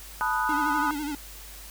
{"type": "chord", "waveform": "sine", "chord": "B dominant seventh", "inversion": "third", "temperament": "equal with one note detuned", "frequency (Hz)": [872.9, 987.8, 1244.5, 1480], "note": ["A5", "B5", "D#6", "F#6"], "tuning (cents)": [-14, 0, 0, 0], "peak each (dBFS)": -29, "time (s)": [0.21, 0.91], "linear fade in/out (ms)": 0}
{"type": "tone with vibrato", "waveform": "square", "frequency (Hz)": 294.9, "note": "D4", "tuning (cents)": 7, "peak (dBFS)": -30, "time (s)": [0.49, 1.15], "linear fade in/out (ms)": 2, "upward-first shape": "sine", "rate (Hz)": 12, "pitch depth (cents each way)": 75}
{"effects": ["added 50 Hz sine -45 dBFS peak until 1.7 s", "white hiss -45 dBFS RMS until 1.7 s"]}